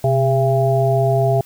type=harmonic tone with a mistuned harmonic; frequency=134.7 Hz; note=C#3; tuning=49 cents flat; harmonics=1 / 3 / 5 / 6; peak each=-16 / -20 / -17 / -28 dBFS; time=0.04-1.41 s; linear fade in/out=2 ms; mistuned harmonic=1; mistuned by=-83 cents; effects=white hiss -46 dBFS RMS until 1.45 s